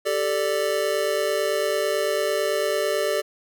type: chord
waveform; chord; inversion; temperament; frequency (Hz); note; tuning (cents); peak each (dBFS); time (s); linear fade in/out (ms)
square; G suspended second; none; just; 392 / 441 / 588; G4 / A4 / D5; 0 / +4 / +2; -28 / -27 / -25; 0.05-3.22; 20
effects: none